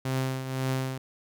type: tone with tremolo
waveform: sawtooth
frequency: 131.4 Hz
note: C3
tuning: 8 cents sharp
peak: -21 dBFS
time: 0.05-0.98 s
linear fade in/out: 5 ms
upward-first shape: triangle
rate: 1.9 Hz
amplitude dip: 65%
effects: none